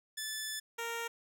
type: tone pair in turn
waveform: 10% pulse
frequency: 1743 / 464.1 Hz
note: A6 / A#4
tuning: -17 / -8 cents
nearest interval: octave + major seventh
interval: 2291 cents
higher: first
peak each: -28 dBFS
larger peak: neither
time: 0.17-0.6 / 0.78-1.08 s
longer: first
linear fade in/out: 10 ms
effects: none